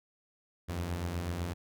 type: beating tone pair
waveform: sawtooth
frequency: 79.3 / 87.4 Hz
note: D#2 / F2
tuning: +33 / +2 cents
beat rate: 8.1 Hz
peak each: -37 / -30 dBFS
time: 0.68-1.54 s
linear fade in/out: 20 ms
effects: none